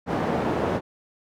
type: band-pass noise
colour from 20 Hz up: white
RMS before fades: -25 dBFS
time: 0.06-0.81 s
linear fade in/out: 50 ms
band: 100 to 650 Hz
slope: 12 dB/octave
effects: none